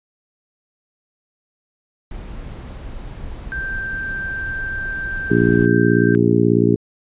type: noise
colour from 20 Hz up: brown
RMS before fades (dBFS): -31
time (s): 2.11-5.66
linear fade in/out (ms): 2
type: tone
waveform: sine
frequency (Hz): 1568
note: G6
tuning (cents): 0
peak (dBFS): -23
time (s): 3.52-6.15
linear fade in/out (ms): 0
type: harmonic tone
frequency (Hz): 58.27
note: A#1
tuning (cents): 0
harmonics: 2 / 3 / 4 / 5 / 6 / 7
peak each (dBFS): -19 / -19 / -19 / -19 / -19 / -19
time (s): 5.3-6.76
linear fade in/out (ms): 10
effects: resampled to 8000 Hz